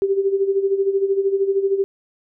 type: tone with tremolo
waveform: sine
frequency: 392 Hz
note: G4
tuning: in tune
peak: -13 dBFS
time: 0.02-1.84 s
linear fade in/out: 0 ms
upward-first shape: sine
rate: 13 Hz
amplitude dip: 70%
effects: none